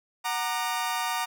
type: chord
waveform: sawtooth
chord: Gb augmented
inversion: none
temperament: equal with one note detuned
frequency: 740 / 932.3 / 1200 Hz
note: Gb5 / Bb5 / D6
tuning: 0 / 0 / +37 cents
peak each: -29 / -26 / -29 dBFS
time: 0.24-1.26 s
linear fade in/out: 20 ms
effects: none